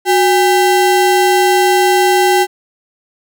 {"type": "ring-modulated tone", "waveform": "square", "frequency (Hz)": 590, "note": "D5", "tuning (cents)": 8, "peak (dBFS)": -6, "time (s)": [0.05, 2.47], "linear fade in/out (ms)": 50, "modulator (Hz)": 223, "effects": []}